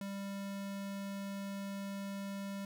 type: tone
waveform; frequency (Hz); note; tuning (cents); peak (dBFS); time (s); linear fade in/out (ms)
square; 197.8; G3; +16; -40; 0.01-2.65; 2
effects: none